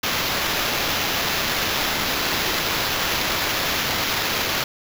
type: noise with sample-and-hold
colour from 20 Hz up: blue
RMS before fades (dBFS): -23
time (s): 0.03-4.64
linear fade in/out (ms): 5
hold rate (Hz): 8820
effects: none